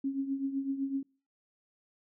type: tone with tremolo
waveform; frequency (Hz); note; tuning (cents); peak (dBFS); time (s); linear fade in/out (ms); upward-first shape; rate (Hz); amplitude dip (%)
sine; 272.7; C#4; -28; -27; 0.04-1.03; 5; triangle; 7.9; 75
effects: noise-tail reverb RT60 0.4 s tail -25 dB re dry